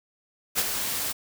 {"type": "noise with ADSR envelope", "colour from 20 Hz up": "white", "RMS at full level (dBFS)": -22, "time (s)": [0.55, 1.13], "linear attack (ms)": 38, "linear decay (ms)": 40, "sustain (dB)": -7, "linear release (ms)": 17, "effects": []}